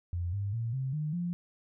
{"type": "tone with pitch steps", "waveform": "sine", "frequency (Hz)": [87.31, 100.29, 115.21, 132.34, 152.02, 174.62], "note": ["F2", "G2", "A#2", "C3", "D#3", "F3"], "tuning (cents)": [0, 40, -20, 20, -40, 0], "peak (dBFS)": -30, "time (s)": [0.13, 1.33], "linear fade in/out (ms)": 0, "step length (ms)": 200, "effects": []}